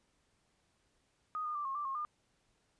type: tone with pitch steps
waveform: sine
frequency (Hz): 1245 / 1219 / 1175 / 1080 / 1175 / 1079 / 1207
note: D#6 / D#6 / D6 / C#6 / D6 / C#6 / D6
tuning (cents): +1 / -36 / +1 / -45 / +1 / -47 / +47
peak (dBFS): -35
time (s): 1.35-2.05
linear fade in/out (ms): 0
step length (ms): 100
effects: pink hiss -75 dBFS RMS until 2.79 s + resampled to 22050 Hz